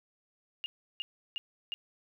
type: tone bursts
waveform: sine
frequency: 2838 Hz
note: F7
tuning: 27 cents sharp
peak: -33 dBFS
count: 4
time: 0.64-1.74 s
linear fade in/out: 0 ms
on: 20 ms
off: 340 ms
effects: none